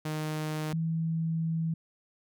sawtooth / sine tone pair in turn, 154.5 / 162.89 Hz, D#3 / E3, -12 / -20 cents, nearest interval minor second, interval 92 cents, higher second, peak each -27 dBFS, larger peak neither, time 0.05-0.73 / 0.73-1.74 s, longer second, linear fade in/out 5 ms, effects none

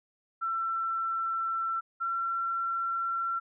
sine tone pair in turn, 1343 / 1357.8 Hz, E6 / F6, +32 / -49 cents, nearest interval unison, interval 19 cents, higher second, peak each -28 dBFS, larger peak neither, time 0.41-1.81 / 2-3.4 s, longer neither, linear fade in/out 20 ms, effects none

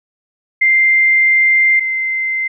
sine tone pair in turn, 2093 / 2077 Hz, C7 / C7, 0 / -13 cents, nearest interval unison, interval 13 cents, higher first, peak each -8 / -15 dBFS, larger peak first, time 0.61-1.8 / 1.8-2.48 s, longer first, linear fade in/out 10 ms, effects none

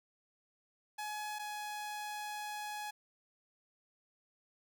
sawtooth tone pair in turn, 844 / 839.3 Hz, G#5 / G#5, +28 / +18 cents, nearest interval unison, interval 10 cents, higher first, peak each -35 / -36 dBFS, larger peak first, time 0.98-1.39 / 1.39-2.91 s, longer second, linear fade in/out 10 ms, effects none

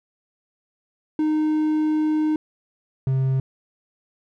triangle tone pair in turn, 308.3 / 132.58 Hz, D#4 / C3, -16 / +23 cents, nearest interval octave + minor third, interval 1461 cents, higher first, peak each -16 dBFS, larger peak neither, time 1.19-2.36 / 3.07-3.4 s, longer first, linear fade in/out 2 ms, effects none

